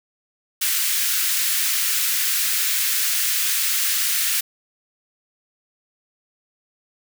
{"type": "high-pass noise", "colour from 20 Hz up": "white", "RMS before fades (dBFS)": -21, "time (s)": [0.61, 4.41], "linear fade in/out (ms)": 10, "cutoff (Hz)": 1500, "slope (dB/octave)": 24, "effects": []}